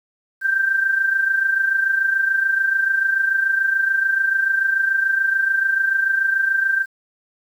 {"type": "tone with amplitude modulation", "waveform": "sine", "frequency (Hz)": 1571, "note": "G6", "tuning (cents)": 3, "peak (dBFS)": -13, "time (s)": [0.41, 6.86], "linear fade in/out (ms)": 50, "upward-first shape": "sine", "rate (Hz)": 26.9, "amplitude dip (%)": 60, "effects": ["8-bit"]}